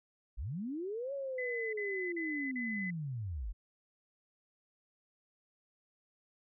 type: linear two-way sweep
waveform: sine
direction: up then down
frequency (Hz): 39.67 to 563 to 39.67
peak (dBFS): -36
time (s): 0.37-3.53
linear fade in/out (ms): 20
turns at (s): 1.13
type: tone bursts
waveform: sine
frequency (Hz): 2016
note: B6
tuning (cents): +35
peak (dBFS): -37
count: 4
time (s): 1.38-2.906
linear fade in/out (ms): 5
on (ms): 350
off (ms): 42
effects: none